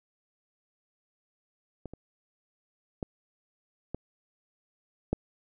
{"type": "clicks", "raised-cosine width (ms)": 2, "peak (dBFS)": [-25, -29, -19, -20, -13], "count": 5, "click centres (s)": [1.857, 1.936, 3.028, 3.946, 5.13], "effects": []}